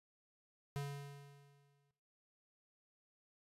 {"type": "tone with exponential decay", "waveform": "square", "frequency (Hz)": 141.7, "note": "C#3", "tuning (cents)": 38, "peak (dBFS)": -38, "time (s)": [0.76, 1.91], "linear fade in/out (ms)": 0, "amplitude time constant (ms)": 250, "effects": ["noise-tail reverb RT60 0.8 s tail -18 dB re dry", "resampled to 32000 Hz"]}